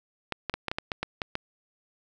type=clicks; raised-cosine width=0.3 ms; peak=-13 dBFS; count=10; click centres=0.323 / 0.497 / 0.54 / 0.683 / 0.715 / 0.785 / 0.918 / 1.03 / 1.218 / 1.354 s; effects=none